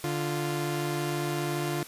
sawtooth tone pair together, 146.83 / 348.3 Hz, D3 / F4, 0 / -5 cents, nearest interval octave + minor third, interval 1495 cents, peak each -27 dBFS, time 0.04-1.83 s, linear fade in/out 0 ms, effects white hiss -46 dBFS RMS until 1.87 s + resampled to 32000 Hz

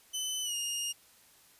20% pulse tone with pitch glide, 3025 to 2839 Hz, F#7 to F7, +38 to +28 cents, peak -27 dBFS, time 0.13-0.93 s, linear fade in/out 20 ms, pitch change -110 cents, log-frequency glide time 0.42-0.55 s, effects white hiss -61 dBFS RMS until 1.59 s + resampled to 32000 Hz

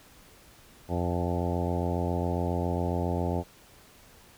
harmonic tone with a mistuned harmonic, 87.31 Hz, F2, in tune, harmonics 1 / 2 / 3 / 4 / 5 / 6 / 7 / 8 / 9 / 10, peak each -30 / -33 / -35 / -36 / -37 / -38 / -38 / -39 / -40 / -40 dBFS, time 0.88-3.44 s, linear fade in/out 50 ms, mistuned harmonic 9, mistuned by +16 cents, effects pink hiss -55 dBFS RMS until 4.37 s

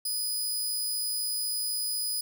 15% pulse tone, 4978 Hz, D#8, in tune, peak -22 dBFS, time 0.05-2.21 s, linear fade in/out 5 ms, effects none

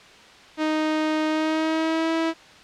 sawtooth tone with pitch glide, 310.6 to 326.2 Hz, D#4 to E4, -3 to -18 cents, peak -17 dBFS, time 0.57-2.34 s, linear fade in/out 50 ms, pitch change +85 cents, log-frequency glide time 1.28-2.12 s, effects white hiss -47 dBFS RMS until 2.63 s + low-pass 4000 Hz 12 dB/octave

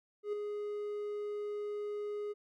triangle tone with ADSR envelope, 415.3 Hz, G#4, in tune, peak -29 dBFS, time 0.23-2.34 s, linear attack 100 ms, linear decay 4 ms, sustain -5 dB, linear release 27 ms, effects none

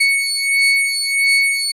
35% pulse beating tone pair, 2217 / 2218.5 Hz, C#7 / C#7, 0 / +1 cents, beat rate 1.5 Hz, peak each -15 dBFS, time 0-1.72 s, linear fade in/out 10 ms, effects resampled to 32000 Hz

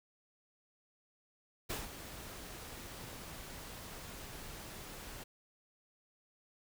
pink noise with ADSR envelope, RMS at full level -38 dBFS, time 1.69-5.24 s, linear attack 16 ms, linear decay 160 ms, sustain -10 dB, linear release 10 ms, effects none

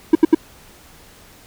triangle tone bursts, 321.1 Hz, E4, 45 cents flat, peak -3 dBFS, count 3, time 0.13-0.348 s, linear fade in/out 5 ms, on 22 ms, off 76 ms, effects pink hiss -46 dBFS RMS until 1.46 s

